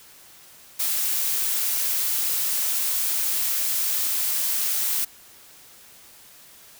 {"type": "noise", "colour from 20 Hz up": "blue", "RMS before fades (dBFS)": -24, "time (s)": [0.79, 5.05], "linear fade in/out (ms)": 10, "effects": ["white hiss -49 dBFS RMS until 6.79 s"]}